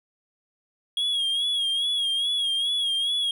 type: tone with vibrato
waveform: triangle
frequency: 3297 Hz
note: G#7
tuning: 13 cents flat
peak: -21 dBFS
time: 0.97-3.31 s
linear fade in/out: 2 ms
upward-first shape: sine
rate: 2.4 Hz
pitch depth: 60 cents each way
effects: none